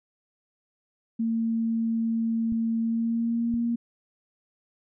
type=tone with pitch glide; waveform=sine; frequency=227.2 to 234.7 Hz; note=A#3 to A#3; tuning=-44 to +12 cents; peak=-23 dBFS; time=1.19-3.76 s; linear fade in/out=10 ms; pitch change=+56 cents; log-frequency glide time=2.8-3.6 s
type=clicks; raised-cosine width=5 ms; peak=-26 dBFS; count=2; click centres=2.523 / 3.54 s
effects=none